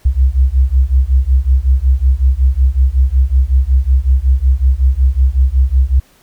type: beating tone pair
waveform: sine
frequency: 62.8 / 68.2 Hz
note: B1 / C#2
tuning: +30 / -28 cents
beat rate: 5.4 Hz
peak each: -11 dBFS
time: 0.05-6 s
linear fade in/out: 10 ms
effects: pink hiss -50 dBFS RMS until 6.22 s